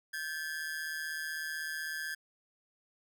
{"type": "ring-modulated tone", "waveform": "45% pulse", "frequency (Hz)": 1646, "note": "G#6", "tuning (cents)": -16, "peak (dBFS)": -33, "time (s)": [0.13, 2.15], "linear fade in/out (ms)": 10, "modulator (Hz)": 78, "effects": []}